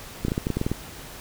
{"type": "clicks", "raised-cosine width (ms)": 3, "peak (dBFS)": -11, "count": 10, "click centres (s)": [0.25, 0.283, 0.319, 0.379, 0.469, 0.503, 0.57, 0.614, 0.665, 0.716], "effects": ["pink hiss -41 dBFS RMS until 1.2 s"]}